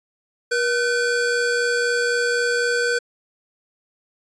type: tone pair together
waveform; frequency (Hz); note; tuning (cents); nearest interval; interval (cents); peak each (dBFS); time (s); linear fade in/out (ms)
square; 479.7 / 1523; A#4 / F#6; +50 / +50; octave + minor sixth; 2000; -22; 0.51-2.99; 10
effects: resampled to 22050 Hz